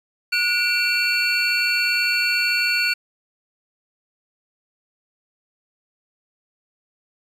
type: tone cluster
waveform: triangle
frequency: 1455 / 2344 / 2716 / 4443 Hz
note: F#6 / D7 / F7 / C#8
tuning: -29 / -4 / -49 / +3 cents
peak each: -22 dBFS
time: 0.32-2.94 s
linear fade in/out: 10 ms
effects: resampled to 32000 Hz + 8-bit